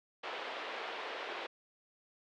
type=band-pass noise; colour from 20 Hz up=pink; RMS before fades=-42 dBFS; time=0.23-1.47 s; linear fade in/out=10 ms; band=410 to 3500 Hz; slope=24 dB/octave; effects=none

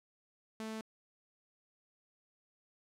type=tone; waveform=sawtooth; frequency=220 Hz; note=A3; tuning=in tune; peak=-36 dBFS; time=0.6-0.81 s; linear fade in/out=0 ms; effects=low-pass 11000 Hz 12 dB/octave

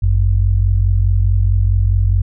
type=tone pair together; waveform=sine; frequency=50.38 / 95.1 Hz; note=G1 / F#2; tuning=+48 / +48 cents; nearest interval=major seventh; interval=1100 cents; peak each=-13 dBFS; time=0.02-2.22 s; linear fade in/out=10 ms; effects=none

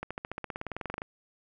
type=accelerating click train; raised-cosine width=0.5 ms; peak=-20 dBFS; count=19; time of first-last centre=0.03-1.019 s; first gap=76 ms; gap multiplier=0.96; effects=none

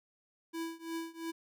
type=tone with tremolo; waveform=square; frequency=329.6 Hz; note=E4; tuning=in tune; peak=-35 dBFS; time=0.53-1.32 s; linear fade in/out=20 ms; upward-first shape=triangle; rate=2.9 Hz; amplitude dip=95%; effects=none

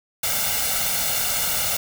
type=noise with comb filter; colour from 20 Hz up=white; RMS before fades=-23 dBFS; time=0.23-1.77 s; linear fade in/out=5 ms; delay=1.4 ms; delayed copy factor=+0.75; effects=none

